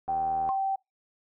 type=tone; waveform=sine; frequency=776 Hz; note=G5; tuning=18 cents flat; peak=-25 dBFS; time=0.08-0.76 s; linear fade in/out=10 ms
type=click train; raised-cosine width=1 ms; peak=-29 dBFS; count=34; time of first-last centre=0.08-0.49 s; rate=80.5 Hz
type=tone with exponential decay; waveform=sine; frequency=1064 Hz; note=C6; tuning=29 cents sharp; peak=-28 dBFS; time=0.49-0.61 s; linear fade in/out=0 ms; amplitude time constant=26 ms
effects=noise-tail reverb RT60 0.2 s tail -25 dB re dry